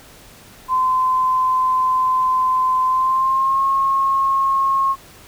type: tone with pitch glide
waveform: sine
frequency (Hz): 1029 to 1083.3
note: C6 to C#6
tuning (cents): -29 to -40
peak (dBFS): -14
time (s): 0.68-4.96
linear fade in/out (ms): 50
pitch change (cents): +89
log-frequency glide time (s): 2.87-3.64
effects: pink hiss -44 dBFS RMS until 5.27 s